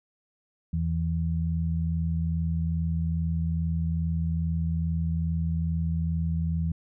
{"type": "tone pair together", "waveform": "sine", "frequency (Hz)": [82.41, 164.81], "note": ["E2", "E3"], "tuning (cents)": [0, 0], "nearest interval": "octave", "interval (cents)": 1200, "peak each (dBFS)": -27, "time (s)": [0.73, 6.72], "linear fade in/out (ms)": 5, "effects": []}